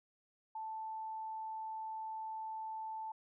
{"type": "tone", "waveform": "sine", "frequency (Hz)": 880, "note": "A5", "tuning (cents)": 0, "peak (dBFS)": -40, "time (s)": [0.55, 3.12], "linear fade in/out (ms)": 5, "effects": []}